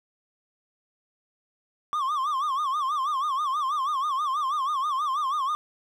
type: tone with vibrato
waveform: triangle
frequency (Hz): 1132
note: C#6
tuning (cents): +36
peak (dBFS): -22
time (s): 1.93-5.55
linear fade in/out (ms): 0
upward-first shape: sine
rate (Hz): 6.2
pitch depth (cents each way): 150
effects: none